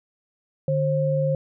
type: tone pair together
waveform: sine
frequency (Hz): 149.6 / 533.1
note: D3 / C5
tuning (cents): +32 / +32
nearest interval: octave + minor seventh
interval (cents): 2200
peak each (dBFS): -22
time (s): 0.68-1.35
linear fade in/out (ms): 2
effects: none